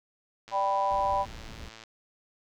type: click train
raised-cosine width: 0.2 ms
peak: -29 dBFS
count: 153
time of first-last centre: 0.48-1.837 s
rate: 112 Hz
type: chord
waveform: sine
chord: G major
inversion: second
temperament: equal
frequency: 587.3 / 784 / 987.8 Hz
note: D5 / G5 / B5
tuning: 0 / 0 / 0 cents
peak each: -31 / -28 / -27 dBFS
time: 0.51-1.26 s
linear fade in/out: 50 ms
type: noise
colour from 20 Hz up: brown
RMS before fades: -43 dBFS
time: 0.91-1.69 s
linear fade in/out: 0 ms
effects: none